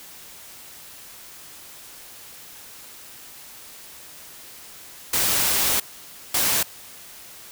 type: noise bursts at uneven times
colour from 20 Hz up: white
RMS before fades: -21 dBFS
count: 2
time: 5.13-5.8 / 6.34-6.63 s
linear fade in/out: 5 ms
effects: white hiss -43 dBFS RMS until 7.51 s